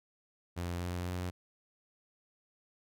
sawtooth tone with pitch steps, 87.31 / 88.68 / 90.08 Hz, F2 / F2 / F#2, 0 / +27 / -46 cents, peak -31 dBFS, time 0.56-1.31 s, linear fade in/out 20 ms, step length 250 ms, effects none

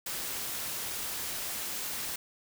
white noise, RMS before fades -36 dBFS, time 0.06-2.16 s, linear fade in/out 5 ms, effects none

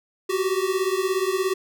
square beating tone pair, 370 / 387 Hz, F#4 / G4, 0 / -22 cents, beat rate 17 Hz, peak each -25 / -25 dBFS, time 0.29-1.54 s, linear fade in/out 10 ms, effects none

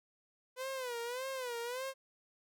sawtooth tone with vibrato, 500 Hz, B4, 21 cents sharp, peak -34 dBFS, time 0.56-1.94 s, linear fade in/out 50 ms, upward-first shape sine, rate 1.7 Hz, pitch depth 120 cents each way, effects none

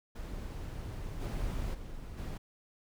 brown noise with level steps, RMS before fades -40 / -35 / -44 / -38 dBFS, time 0.15-2.38 s, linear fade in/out 10 ms, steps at 1.2 / 1.73 / 2.17 s, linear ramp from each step 20 ms, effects none

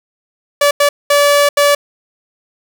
sawtooth tone bursts at uneven times, 576 Hz, D5, 34 cents flat, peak -4 dBFS, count 4, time 0.61-0.71 / 0.8-0.89 / 1.1-1.49 / 1.57-1.75 s, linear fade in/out 5 ms, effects none

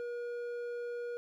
sine tone with hard clipping, 479.2 Hz, A#4, 48 cents sharp, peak -38 dBFS, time 0-1.17 s, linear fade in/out 0 ms, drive 6 dB, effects none

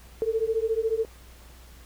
sine beating tone pair, 440 / 454 Hz, A4 / A#4, 0 / -46 cents, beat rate 14 Hz, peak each -26 dBFS, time 0.22-1.05 s, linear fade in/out 0 ms, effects added 60 Hz sine -48 dBFS peak until 1.85 s + pink hiss -53 dBFS RMS until 1.85 s

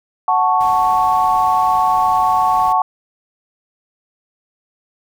sine chord, F# minor, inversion none, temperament equal, 740 / 880 / 1108.7 Hz, F#5 / A5 / C#6, 0 / 0 / 0 cents, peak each -16 dBFS, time 0.28-2.82 s, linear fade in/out 2 ms
pink noise, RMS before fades -36 dBFS, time 0.6-2.73 s, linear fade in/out 10 ms
effects none

